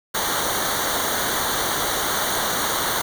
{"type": "noise with comb filter", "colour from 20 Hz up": "pink", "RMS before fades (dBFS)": -23, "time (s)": [0.14, 3.02], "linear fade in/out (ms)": 10, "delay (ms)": 0.39, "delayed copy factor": -0.85, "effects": []}